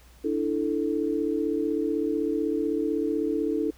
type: chord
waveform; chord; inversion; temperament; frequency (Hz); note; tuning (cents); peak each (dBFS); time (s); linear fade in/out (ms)
sine; D suspended second; none; equal; 293.7 / 329.6 / 440; D4 / E4 / A4; 0 / 0 / 0; -28; 0.24-3.71; 10
effects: added 60 Hz sine -52 dBFS peak until 3.77 s + pink hiss -57 dBFS RMS until 3.77 s